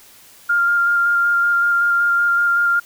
sine tone with vibrato, 1400 Hz, F6, 4 cents sharp, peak -13 dBFS, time 0.49-2.8 s, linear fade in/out 10 ms, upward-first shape square, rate 5.3 Hz, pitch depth 11 cents each way, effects white hiss -46 dBFS RMS until 2.85 s

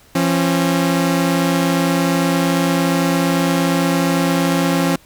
sawtooth tone pair together, 171.23 / 271.2 Hz, F3 / C#4, -34 / -38 cents, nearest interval minor sixth, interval 796 cents, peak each -13 dBFS, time 0.15-4.96 s, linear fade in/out 5 ms, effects pink hiss -49 dBFS RMS until 5.05 s

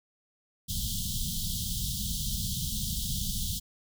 pink band-stop noise, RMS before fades -32 dBFS, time 0.68-3.6 s, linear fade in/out 20 ms, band 220 to 3100 Hz, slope 96 dB/octave, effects none

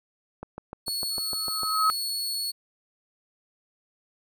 click train, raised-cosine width 1 ms, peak -22 dBFS, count 9, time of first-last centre 0.43-1.633 s, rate 6.65 Hz
sawtooth tone, 4388 Hz, C#8, 18 cents flat, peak -25 dBFS, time 0.86-2.52 s, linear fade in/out 20 ms
sine tone with exponential growth, 1278 Hz, D#6, 46 cents sharp, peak -17 dBFS, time 1.11-1.9 s, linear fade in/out 0 ms, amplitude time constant 170 ms
effects none

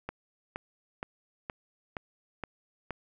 click train, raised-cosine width 0.5 ms, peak -20 dBFS, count 7, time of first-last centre 0.09-2.907 s, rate 2.13 Hz, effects none

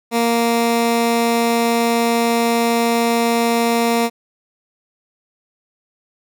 15% pulse tone, 233.1 Hz, A#3, in tune, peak -8 dBFS, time 0.11-4.1 s, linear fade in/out 50 ms, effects none

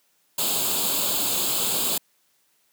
white noise with comb filter, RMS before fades -24 dBFS, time 0.38-1.98 s, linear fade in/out 5 ms, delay 0.26 ms, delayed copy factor +0.8, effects white hiss -66 dBFS RMS until 2.72 s + high-pass 150 Hz 12 dB/octave

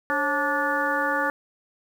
harmonic tone with a mistuned harmonic, 290.6 Hz, D4, 18 cents flat, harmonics 1 / 2 / 3 / 4 / 5 / 6, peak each -32 / -29 / -29 / -29 / -27 / -28 dBFS, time 0.1-1.3 s, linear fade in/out 0 ms, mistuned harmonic 2, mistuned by -110 cents, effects 8-bit

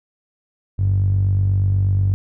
sawtooth tone with band-pass filter, 48.29 Hz, G1, 25 cents flat, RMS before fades -17 dBFS, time 0.78-2.14 s, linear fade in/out 0 ms, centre 100 Hz, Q 6.6, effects none

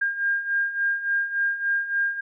sine beating tone pair, 1607 / 1610.5 Hz, G6 / G6, +43 / +46 cents, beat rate 3.5 Hz, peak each -28 / -23 dBFS, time 0.01-2.21 s, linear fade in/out 10 ms, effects none

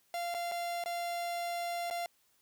45% pulse tone with dropouts, 692 Hz, F5, 16 cents flat, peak -34 dBFS, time 0.14-2.06 s, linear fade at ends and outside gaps 1 ms, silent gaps 0.342-0.347 / 0.515-0.519 / 0.839-0.859 / 1.901-1.909 s, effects white hiss -71 dBFS RMS until 2.41 s

